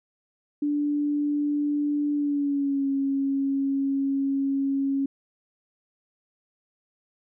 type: tone with pitch glide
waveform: sine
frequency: 292.4 to 274.4 Hz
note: D4 to C#4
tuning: -7 to -17 cents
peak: -22 dBFS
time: 0.62-5.06 s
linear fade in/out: 5 ms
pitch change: -110 cents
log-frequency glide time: 2.13-2.88 s
effects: none

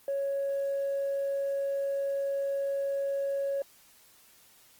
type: tone with tanh clipping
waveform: triangle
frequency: 554.4 Hz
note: C#5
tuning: in tune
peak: -28 dBFS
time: 0.08-3.62 s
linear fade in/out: 2 ms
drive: 5 dB
effects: white hiss -59 dBFS RMS until 4.79 s + Opus 24 kbps

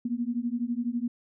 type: beating tone pair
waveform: sine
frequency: 233.1 / 245.1 Hz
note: A#3 / B3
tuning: 0 / -13 cents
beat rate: 12 Hz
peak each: -30 dBFS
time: 0.05-1.08 s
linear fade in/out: 5 ms
effects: none

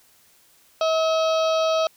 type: harmonic tone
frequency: 642 Hz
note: E5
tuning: 46 cents flat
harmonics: 1 / 2 / 4 / 5 / 6 / 7 / 8 / 9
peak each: -19 / -26 / -34 / -34 / -34 / -37 / -42 / -40 dBFS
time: 0.81-1.87 s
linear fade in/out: 2 ms
effects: white hiss -57 dBFS RMS until 1.96 s

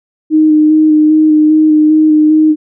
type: tone with vibrato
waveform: sine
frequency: 308.4 Hz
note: D#4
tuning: 15 cents flat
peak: -4 dBFS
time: 0.3-2.56 s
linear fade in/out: 50 ms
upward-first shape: square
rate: 2.5 Hz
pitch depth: 14 cents each way
effects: none

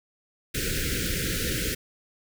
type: band-stop noise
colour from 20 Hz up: pink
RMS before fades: -28 dBFS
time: 0.54-1.75 s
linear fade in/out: 10 ms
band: 530 to 1400 Hz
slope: 96 dB/octave
effects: none

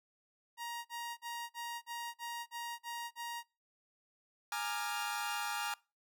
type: tone bursts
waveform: sawtooth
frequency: 942 Hz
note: A#5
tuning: 18 cents sharp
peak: -36 dBFS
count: 9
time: 0.57-3.434 s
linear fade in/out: 50 ms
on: 280 ms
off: 43 ms
type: chord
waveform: sawtooth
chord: Bb dominant seventh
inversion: third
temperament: equal with one note detuned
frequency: 830.6 / 932.3 / 1193.8 / 1396.9 Hz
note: Ab5 / Bb5 / D6 / F6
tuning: 0 / 0 / +28 / 0 cents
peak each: -36 / -39 / -40 / -37 dBFS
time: 4.52-5.74 s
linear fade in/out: 2 ms
effects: noise-tail reverb RT60 0.3 s tail -24 dB re dry

